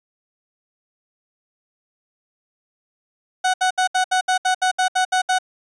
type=tone bursts; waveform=30% pulse; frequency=742 Hz; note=F#5; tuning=5 cents sharp; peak=-13 dBFS; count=12; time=3.44-5.387 s; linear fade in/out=10 ms; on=99 ms; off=69 ms; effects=resampled to 22050 Hz